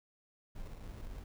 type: noise with sample-and-hold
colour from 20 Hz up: brown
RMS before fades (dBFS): -45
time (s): 0.55-1.24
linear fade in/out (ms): 5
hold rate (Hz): 1575
effects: none